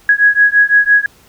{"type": "beating tone pair", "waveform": "sine", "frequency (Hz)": [1661.2, 1667.1], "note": ["G#6", "G#6"], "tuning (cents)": [0, 6], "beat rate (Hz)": 5.9, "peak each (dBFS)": -10, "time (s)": [0.09, 1.06], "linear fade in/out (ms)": 2, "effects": ["pink hiss -47 dBFS RMS until 1.28 s"]}